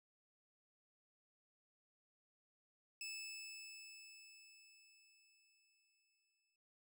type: tone with exponential decay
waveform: 20% pulse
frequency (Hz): 2620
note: E7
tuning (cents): -11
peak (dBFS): -40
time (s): 3.01-6.56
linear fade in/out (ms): 2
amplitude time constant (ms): 770
effects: none